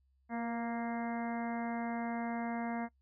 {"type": "harmonic tone with a mistuned harmonic", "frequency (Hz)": 233.1, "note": "A#3", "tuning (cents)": 0, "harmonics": [1, 2, 3, 4, 5, 6, 7, 8, 9], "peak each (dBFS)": [-36, -48, -41, -45, -51, -53, -50, -54, -50], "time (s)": [0.29, 2.89], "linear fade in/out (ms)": 50, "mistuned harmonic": 2, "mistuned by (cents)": 29, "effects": ["noise-tail reverb RT60 0.1 s tail -22 dB re dry", "added 66 Hz sine -69 dBFS peak until 3.01 s"]}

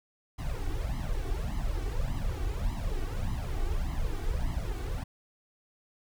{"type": "noise with flanger", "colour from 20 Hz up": "brown", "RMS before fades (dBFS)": -31, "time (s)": [0.38, 5.04], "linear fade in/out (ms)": 10, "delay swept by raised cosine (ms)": [0.98, 2.68], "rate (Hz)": 1.7, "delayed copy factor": 0.9, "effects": []}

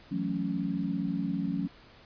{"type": "chord", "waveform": "sine", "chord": "F# minor seventh", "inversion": "third", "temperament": "equal", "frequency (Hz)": [164.81, 185, 220, 277.2], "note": ["E3", "F#3", "A3", "C#4"], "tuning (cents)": [0, 0, 0, 0], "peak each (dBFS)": [-36, -32, -36, -33], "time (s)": [0.11, 1.68], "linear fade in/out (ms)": 10, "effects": ["pink hiss -55 dBFS RMS until 2.05 s", "resampled to 11025 Hz"]}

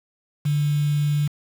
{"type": "tone with quantisation", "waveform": "sine", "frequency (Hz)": 146.83, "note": "D3", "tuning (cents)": 0, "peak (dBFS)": -18, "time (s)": [0.45, 1.28], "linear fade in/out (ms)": 10, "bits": 6, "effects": []}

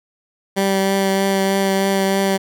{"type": "tone with vibrato", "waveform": "15% pulse", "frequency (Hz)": 194.4, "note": "G3", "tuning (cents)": -14, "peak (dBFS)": -9, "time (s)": [0.56, 2.38], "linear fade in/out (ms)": 20, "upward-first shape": "triangle", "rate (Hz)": 3.2, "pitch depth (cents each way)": 14, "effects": []}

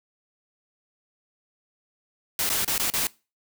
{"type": "noise with dropouts", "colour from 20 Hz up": "white", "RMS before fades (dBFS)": -25, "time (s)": [2.39, 3.07], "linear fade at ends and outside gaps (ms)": 1, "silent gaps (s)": [[2.492, 2.5], [2.647, 2.678], [2.78, 2.797], [2.901, 2.937]], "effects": ["noise-tail reverb RT60 0.3 s tail -22 dB re dry"]}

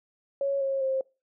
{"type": "tone with pitch steps", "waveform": "sine", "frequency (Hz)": [554.4, 542.4, 530.6], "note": ["C#5", "C#5", "C5"], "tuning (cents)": [0, -38, 24], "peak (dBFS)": -24, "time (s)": [0.41, 1.01], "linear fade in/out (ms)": 2, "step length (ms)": 200, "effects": ["noise-tail reverb RT60 0.3 s tail -25 dB re dry"]}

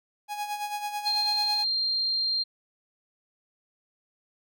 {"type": "tone with tremolo", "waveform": "45% pulse", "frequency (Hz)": 830.6, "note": "G#5", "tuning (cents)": 0, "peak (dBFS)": -28, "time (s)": [0.28, 1.65], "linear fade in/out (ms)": 50, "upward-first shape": "sine", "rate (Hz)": 9.1, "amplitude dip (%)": 60}
{"type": "tone", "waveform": "sine", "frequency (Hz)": 4186, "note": "C8", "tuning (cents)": 0, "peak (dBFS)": -24, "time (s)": [1.05, 2.44], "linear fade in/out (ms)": 20}
{"effects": []}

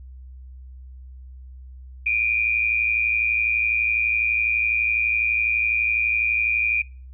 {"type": "tone pair together", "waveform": "sine", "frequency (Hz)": [2352, 2464], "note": ["D7", "D#7"], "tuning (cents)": [2, -17], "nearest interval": "minor second", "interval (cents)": 81, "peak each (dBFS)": [-23, -20], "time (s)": [2.06, 6.82], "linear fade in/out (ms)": 5, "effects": ["noise-tail reverb RT60 0.4 s tail -24 dB re dry", "added 64 Hz sine -38 dBFS peak until 7.13 s"]}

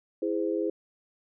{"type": "chord", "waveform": "sine", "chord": "E augmented", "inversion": "none", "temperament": "just", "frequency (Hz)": [329.6, 412, 515], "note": ["E4", "G#4", "B#4"], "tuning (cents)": [0, -14, -28], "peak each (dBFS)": [-29, -30, -32], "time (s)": [0.22, 0.7], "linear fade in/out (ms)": 5, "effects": []}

